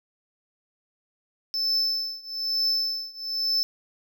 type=tone with tremolo; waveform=triangle; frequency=5270 Hz; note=E8; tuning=1 cent flat; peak=-19 dBFS; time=1.54-3.63 s; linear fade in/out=0 ms; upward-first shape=triangle; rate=1.1 Hz; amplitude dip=95%; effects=none